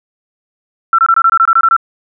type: tone bursts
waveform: sine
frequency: 1346 Hz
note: E6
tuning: 36 cents sharp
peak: -5 dBFS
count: 11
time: 0.93-1.765 s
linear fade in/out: 2 ms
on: 55 ms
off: 23 ms
effects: none